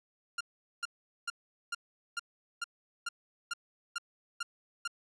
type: tone bursts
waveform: sawtooth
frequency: 1396.9 Hz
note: F6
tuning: in tune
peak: -29 dBFS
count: 11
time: 0.38-4.877 s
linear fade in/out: 5 ms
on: 27 ms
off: 420 ms
effects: resampled to 22050 Hz